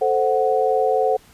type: chord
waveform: sine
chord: F# diminished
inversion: first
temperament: equal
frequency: 440 / 523.3 / 740 Hz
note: A4 / C5 / F#5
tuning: 0 / 0 / 0 cents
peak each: -20 dBFS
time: 0.01-1.17 s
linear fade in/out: 10 ms
effects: pink hiss -51 dBFS RMS until 1.33 s + resampled to 32000 Hz